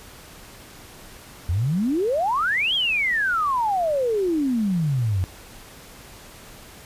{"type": "exponential two-way sweep", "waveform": "sine", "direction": "up then down", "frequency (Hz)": [80.2, 3344, 87.2], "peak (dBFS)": -19, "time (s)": [1.49, 5.24], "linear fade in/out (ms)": 0, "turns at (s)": 2.74, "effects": ["pink hiss -44 dBFS RMS until 6.85 s", "resampled to 32000 Hz"]}